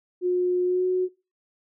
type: tone with pitch glide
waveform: sine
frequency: 360.1 to 367.5 Hz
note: F#4 to F#4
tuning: -47 to -12 cents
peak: -20 dBFS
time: 0.21-1.09 s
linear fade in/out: 50 ms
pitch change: +35 cents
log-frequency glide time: 0.64-0.85 s
effects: noise-tail reverb RT60 0.3 s tail -23 dB re dry